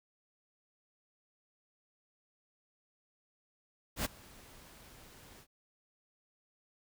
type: noise with ADSR envelope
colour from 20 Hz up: pink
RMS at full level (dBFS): -32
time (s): 3.96-5.47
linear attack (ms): 89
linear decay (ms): 19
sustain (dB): -24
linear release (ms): 65
effects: none